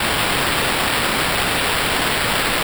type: noise with sample-and-hold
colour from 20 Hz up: white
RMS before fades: -19 dBFS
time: 0-2.63 s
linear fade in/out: 5 ms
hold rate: 6300 Hz
effects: none